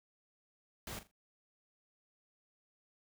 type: noise with echo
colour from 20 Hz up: pink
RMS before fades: -44 dBFS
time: 0.87-0.99 s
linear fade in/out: 2 ms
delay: 41 ms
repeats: 3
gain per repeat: -12 dB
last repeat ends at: 1.113 s
effects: none